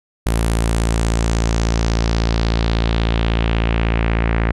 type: tone with low-pass filter sweep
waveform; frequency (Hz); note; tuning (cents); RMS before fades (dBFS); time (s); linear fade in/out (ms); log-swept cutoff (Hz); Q
sawtooth; 56.4; A1; +44; -17; 0.26-4.52; 5; 11000 to 2000; 2.3
effects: none